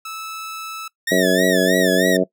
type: tone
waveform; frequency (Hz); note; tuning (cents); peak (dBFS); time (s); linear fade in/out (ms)
sawtooth; 1309; E6; -13; -25; 0.05-0.88; 5
type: tone with vibrato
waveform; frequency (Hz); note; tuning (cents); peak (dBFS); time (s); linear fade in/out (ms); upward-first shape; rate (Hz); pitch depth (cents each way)
sawtooth; 1803; A6; +42; -17; 1.07-2.17; 5; sine; 3.2; 120
type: harmonic tone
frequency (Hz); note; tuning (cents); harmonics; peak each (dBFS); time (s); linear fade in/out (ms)
92.5; F#2; 0; 2 / 3 / 4 / 5 / 6 / 7; -21 / -21 / -21 / -21 / -21 / -21; 1.11-2.24; 10
effects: noise-tail reverb RT60 0.1 s tail -20 dB re dry